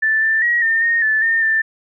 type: tone with pitch steps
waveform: sine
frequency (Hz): 1761 / 1775 / 1903 / 1810 / 1851 / 1747 / 1819 / 1778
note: A6 / A6 / A#6 / A6 / A#6 / A6 / A#6 / A6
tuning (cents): +1 / +15 / +35 / +48 / -13 / -13 / -43 / +18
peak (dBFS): -13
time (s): 0.02-1.62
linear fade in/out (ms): 10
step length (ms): 200
effects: none